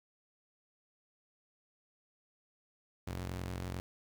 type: ring-modulated tone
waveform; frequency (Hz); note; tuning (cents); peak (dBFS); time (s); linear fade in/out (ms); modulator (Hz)
sawtooth; 91.2; F#2; -24; -31; 3.07-3.8; 0; 21.1
effects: 10-bit